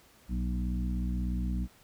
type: harmonic tone with a mistuned harmonic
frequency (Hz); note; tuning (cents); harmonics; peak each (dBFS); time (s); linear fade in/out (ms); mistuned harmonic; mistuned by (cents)
61.6; B1; -4; 1 / 2 / 3 / 4 / 5; -30 / -43 / -35 / -40 / -45; 0.28-1.68; 50; 4; -35
effects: pink hiss -60 dBFS RMS until 1.83 s